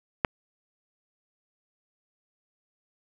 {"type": "click", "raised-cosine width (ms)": 0.5, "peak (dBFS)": -6, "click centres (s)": 0.248, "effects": ["7-bit"]}